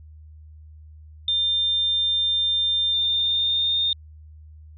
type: tone with pitch glide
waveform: sine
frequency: 3600 to 3646 Hz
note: A7 to A#7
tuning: +39 to -39 cents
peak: -19 dBFS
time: 1.28-3.93 s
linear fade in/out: 2 ms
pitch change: +22 cents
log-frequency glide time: 2.88-3.8 s
effects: added 77 Hz sine -42 dBFS peak until 4.77 s

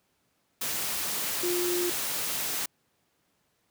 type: tone in noise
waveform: sine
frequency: 352.9 Hz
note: F4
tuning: 18 cents sharp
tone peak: -27 dBFS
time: 1.43-1.9 s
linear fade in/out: 5 ms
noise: white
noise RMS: -31 dBFS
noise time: 0.61-2.66 s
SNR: +1 dB
effects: pink hiss -72 dBFS RMS until 3.7 s + high-pass 100 Hz 12 dB/octave

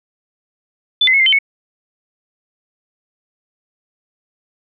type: tone with pitch steps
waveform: sine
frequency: 3504 / 2047 / 2186 / 2092 / 3080 / 2206 Hz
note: A7 / C7 / C#7 / C7 / G7 / C#7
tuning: -8 / -38 / -25 / -1 / -31 / -9 cents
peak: -9 dBFS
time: 1.01-1.388 s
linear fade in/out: 5 ms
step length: 63 ms
effects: none

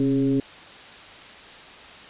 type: tone with frequency modulation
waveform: sine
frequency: 272 Hz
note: C#4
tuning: 33 cents flat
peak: -18 dBFS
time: 0-0.4 s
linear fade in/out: 2 ms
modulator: 141 Hz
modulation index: 0.78
effects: white hiss -43 dBFS RMS until 2.09 s + resampled to 8000 Hz

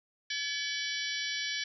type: harmonic tone with a mistuned harmonic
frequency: 570 Hz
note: C#5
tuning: 48 cents sharp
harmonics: 3 / 4 / 5 / 6 / 7 / 8 / 9 / 10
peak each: -38 / -39 / -40 / -41 / -41 / -42 / -43 / -43 dBFS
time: 0.3-1.64 s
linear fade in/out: 5 ms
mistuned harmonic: 5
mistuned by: +110 cents
effects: none

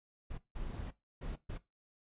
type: noise bursts at uneven times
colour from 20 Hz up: brown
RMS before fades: -41 dBFS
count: 4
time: 0.3-0.38 / 0.55-0.91 / 1.21-1.36 / 1.49-1.58 s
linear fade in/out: 10 ms
effects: noise-tail reverb RT60 0.2 s tail -17 dB re dry + resampled to 8000 Hz

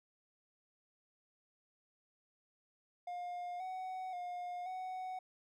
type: tone with pitch steps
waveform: triangle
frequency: 710 / 747 / 713 / 744 Hz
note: F5 / F#5 / F5 / F#5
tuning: +28 / +16 / +36 / +9 cents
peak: -38 dBFS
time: 3.07-5.19 s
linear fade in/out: 5 ms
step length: 530 ms
effects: none

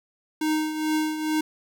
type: tone with tremolo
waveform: square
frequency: 310 Hz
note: D#4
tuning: 6 cents flat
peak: -21 dBFS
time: 0.41-1.41 s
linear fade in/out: 5 ms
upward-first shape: triangle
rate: 2.3 Hz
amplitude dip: 65%
effects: 10-bit

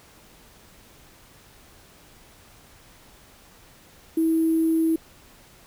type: tone with sample-and-hold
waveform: sine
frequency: 323.8 Hz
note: E4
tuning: 31 cents flat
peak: -18 dBFS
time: 4.17-4.96 s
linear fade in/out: 5 ms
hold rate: 11025 Hz
effects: pink hiss -52 dBFS RMS until 5.66 s

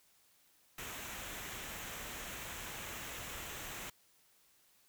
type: noise with comb filter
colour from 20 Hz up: pink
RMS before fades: -45 dBFS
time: 0.78-3.9 s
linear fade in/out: 5 ms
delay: 0.21 ms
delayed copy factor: -0.5
effects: white hiss -69 dBFS RMS until 4.88 s

